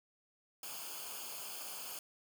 white noise with comb filter, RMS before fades -45 dBFS, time 0.63-1.99 s, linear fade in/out 2 ms, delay 0.52 ms, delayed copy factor -0.75, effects none

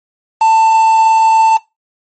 triangle tone with quantisation, 890 Hz, A5, 20 cents sharp, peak -4 dBFS, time 0.41-1.57 s, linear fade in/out 5 ms, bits 4, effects noise-tail reverb RT60 0.2 s tail -18 dB re dry + MP3 32 kbps

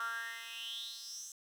10% pulse tone with high-pass filter sweep, 230 Hz, A#3, 23 cents flat, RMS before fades -43 dBFS, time 0-1.32 s, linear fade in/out 2 ms, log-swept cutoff 1300 to 6900 Hz, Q 7.4, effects none

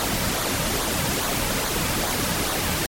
pink noise with flanger, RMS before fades -24 dBFS, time 0-2.86 s, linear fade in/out 0 ms, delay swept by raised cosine 0.36 to 2.86 ms, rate 2.4 Hz, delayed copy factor -0.5, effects MP3 64 kbps

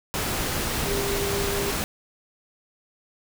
sine tone in noise, 400 Hz, G4, 35 cents sharp, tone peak -27 dBFS, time 0.86-1.71 s, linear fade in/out 0 ms, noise pink, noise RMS -27 dBFS, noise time 0.14-1.84 s, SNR -3 dB, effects none

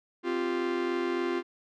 45% pulse chord, C suspended fourth, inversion none, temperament just, 261.6 / 348.8 / 392.4 Hz, C4 / F4 / G4, 0 / -2 / +2 cents, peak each -35 / -29 / -35 dBFS, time 0.23-1.43 s, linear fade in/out 50 ms, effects low-pass 3000 Hz 12 dB/octave

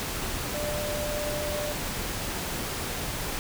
sine tone in noise, 594 Hz, D5, 20 cents sharp, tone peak -31 dBFS, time 0.54-1.72 s, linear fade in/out 0 ms, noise pink, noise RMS -32 dBFS, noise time 0-3.39 s, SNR -2 dB, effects none

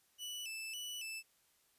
sawtooth tone with vibrato, 2794 Hz, F7, in tune, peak -39 dBFS, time 0.18-1.23 s, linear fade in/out 50 ms, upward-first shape square, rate 1.8 Hz, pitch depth 100 cents each way, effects white hiss -73 dBFS RMS until 1.78 s + resampled to 32000 Hz

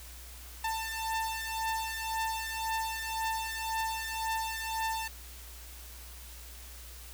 sawtooth beating tone pair, 891 / 892.9 Hz, A5 / A5, +22 / +25 cents, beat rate 1.9 Hz, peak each -31 / -32 dBFS, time 0.64-5.08 s, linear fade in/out 5 ms, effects added 60 Hz sine -47 dBFS peak until 7.13 s + white hiss -50 dBFS RMS until 7.13 s

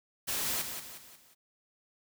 white noise with echo, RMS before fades -33 dBFS, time 0.27-0.63 s, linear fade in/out 20 ms, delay 180 ms, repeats 4, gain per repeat -7 dB, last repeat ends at 1.35 s, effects none

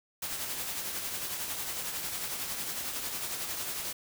white noise with tremolo, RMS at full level -34 dBFS, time 0.22-3.93 s, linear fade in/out 5 ms, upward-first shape triangle, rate 11 Hz, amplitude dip 45%, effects none

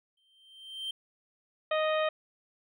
triangle tone with exponential growth, 3136 Hz, G7, in tune, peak -30 dBFS, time 0.17-0.91 s, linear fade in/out 5 ms, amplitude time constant 160 ms
harmonic tone, 622.3 Hz, D#5, in tune, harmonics 1 / 2 / 3 / 4 / 5 / 6, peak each -27 / -33 / -37 / -39 / -41 / -43 dBFS, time 1.71-2.09 s, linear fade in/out 5 ms
effects none

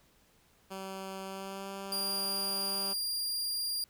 10% pulse tone with pitch glide, 191.9 to 195.71 Hz, G3 to G3, -37 to -3 cents, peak -31 dBFS, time 0.7-2.94 s, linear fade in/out 20 ms, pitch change +34 cents, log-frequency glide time 1.23-1.68 s
sawtooth tone, 4792 Hz, D8, 34 cents sharp, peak -29 dBFS, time 1.92-3.84 s, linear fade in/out 2 ms
effects pink hiss -66 dBFS RMS until 3.89 s

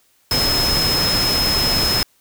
sine tone in noise, 5160 Hz, E8, 38 cents flat, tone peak -17 dBFS, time 0.31-2.03 s, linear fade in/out 2 ms, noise pink, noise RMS -21 dBFS, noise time 0.31-2.03 s, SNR +1 dB, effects white hiss -59 dBFS RMS until 2.2 s

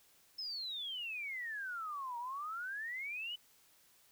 sine exponential two-way sweep, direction down then up, 5274 to 932.3 to 3025 Hz, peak -39 dBFS, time 0.38-3.36 s, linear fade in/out 10 ms, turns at 2.18 s, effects white hiss -67 dBFS RMS until 4.11 s

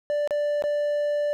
triangle tone with dropouts, 587.3 Hz, D5, in tune, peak -20 dBFS, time 0.1-1.33 s, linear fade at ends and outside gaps 0 ms, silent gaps 0.275-0.308 / 0.623-0.639 s, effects none

